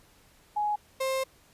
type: tone pair in turn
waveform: sine / 35% pulse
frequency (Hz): 836 / 529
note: G#5 / C5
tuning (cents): +11 / +19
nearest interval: minor sixth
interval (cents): 792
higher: first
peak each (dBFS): -25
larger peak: neither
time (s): 0.56-0.76 / 1-1.24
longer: second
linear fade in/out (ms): 10
effects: pink hiss -60 dBFS RMS until 1.53 s + resampled to 32000 Hz